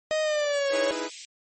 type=tone with pitch glide; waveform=45% pulse; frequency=622.3 to 551.2 Hz; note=D#5 to C#5; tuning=0 to -10 cents; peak=-23 dBFS; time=0.11-0.91 s; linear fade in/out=0 ms; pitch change=-210 cents; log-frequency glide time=0.22-0.7 s
type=high-pass noise; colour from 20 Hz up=white; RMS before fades=-39 dBFS; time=0.68-1.25 s; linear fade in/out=0 ms; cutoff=2100 Hz; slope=48 dB/octave
type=chord; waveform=sawtooth; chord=E major seventh; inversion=third; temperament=equal with one note detuned; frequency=307.9 / 329.6 / 415.3 / 493.9 Hz; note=D#4 / E4 / G#4 / B4; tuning=-18 / 0 / 0 / 0 cents; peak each=-32 / -31 / -32 / -29 dBFS; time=0.7-1.1 s; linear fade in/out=50 ms
effects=low-pass 12000 Hz 12 dB/octave + MP3 32 kbps